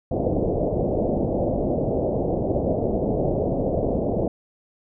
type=low-pass noise; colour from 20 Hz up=white; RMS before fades=-23 dBFS; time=0.11-4.28 s; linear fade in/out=5 ms; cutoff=660 Hz; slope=48 dB/octave; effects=none